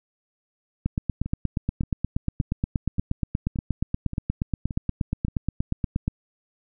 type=two click trains; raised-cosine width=5 ms; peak=-11 / -19 dBFS; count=45 / 8; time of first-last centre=0.86-6.079 / 1.26-5.283 s; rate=8.43 / 1.74 Hz; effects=none